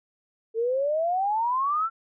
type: exponential sweep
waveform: sine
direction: up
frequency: 440 to 1368 Hz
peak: -22 dBFS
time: 0.54-1.9 s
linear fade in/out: 50 ms
effects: none